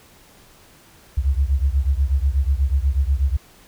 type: beating tone pair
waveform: sine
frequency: 65.41 / 73.61 Hz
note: C2 / D2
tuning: 0 / +5 cents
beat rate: 8.2 Hz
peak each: -18 / -20 dBFS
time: 1.17-3.37 s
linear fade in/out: 10 ms
effects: pink hiss -50 dBFS RMS until 3.67 s

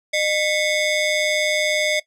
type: ring-modulated tone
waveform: sawtooth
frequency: 1402 Hz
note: F6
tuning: 6 cents sharp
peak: -11 dBFS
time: 0.13-2 s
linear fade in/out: 10 ms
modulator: 792 Hz
effects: noise-tail reverb RT60 0.1 s tail -18 dB re dry + low-pass 8000 Hz 12 dB/octave

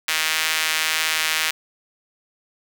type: tone with high-pass filter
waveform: sawtooth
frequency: 158.1 Hz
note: D#3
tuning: 28 cents sharp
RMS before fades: -22 dBFS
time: 0.08-1.51 s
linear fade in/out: 5 ms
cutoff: 2100 Hz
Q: 1.2
effects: none

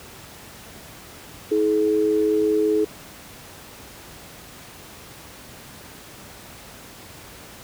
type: tone pair together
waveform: sine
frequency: 320.7 / 425.8 Hz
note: E4 / G#4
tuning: -48 / +43 cents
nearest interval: perfect fourth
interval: 491 cents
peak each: -22 / -18 dBFS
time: 1.51-2.85 s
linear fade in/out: 10 ms
effects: pink hiss -42 dBFS RMS until 7.63 s + high-pass 60 Hz 12 dB/octave

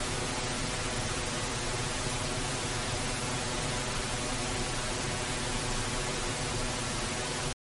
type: noise with comb filter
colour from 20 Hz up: pink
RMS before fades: -32 dBFS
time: 0-7.53 s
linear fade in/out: 5 ms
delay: 8.1 ms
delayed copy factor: +1
effects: MP3 48 kbps

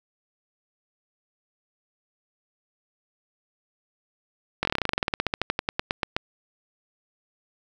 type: slowing click train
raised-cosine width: 0.3 ms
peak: -7 dBFS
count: 26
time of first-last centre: 4.63-6.165 s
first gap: 21 ms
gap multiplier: 1.08
effects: 8-bit

